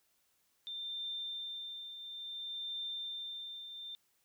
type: tone with tremolo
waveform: sine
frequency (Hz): 3586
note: A7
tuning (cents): +32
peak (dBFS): -37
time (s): 0.67-3.95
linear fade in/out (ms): 0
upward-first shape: triangle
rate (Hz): 0.58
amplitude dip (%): 60
effects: white hiss -75 dBFS RMS until 4.24 s